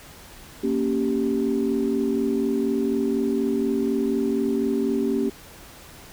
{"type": "chord", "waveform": "sine", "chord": "G diminished", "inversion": "first", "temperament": "equal with one note detuned", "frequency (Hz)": [233.1, 277.2, 390.2], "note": ["Bb3", "Db4", "G4"], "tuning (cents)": [0, 0, -8], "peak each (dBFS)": -24, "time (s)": [0.63, 5.3], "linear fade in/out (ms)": 10, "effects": ["tanh soft clip ceiling -12 dBFS", "pink hiss -45 dBFS RMS until 6.12 s"]}